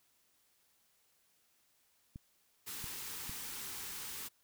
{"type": "clicks", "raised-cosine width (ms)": 5, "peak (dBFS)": -34, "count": 3, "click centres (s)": [2.159, 2.842, 3.295]}
{"type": "band-stop noise", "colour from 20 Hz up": "white", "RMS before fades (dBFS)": -44, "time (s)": [2.66, 4.29], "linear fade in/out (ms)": 20, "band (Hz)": [520, 770], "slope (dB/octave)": 96}
{"effects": ["white hiss -73 dBFS RMS until 4.43 s"]}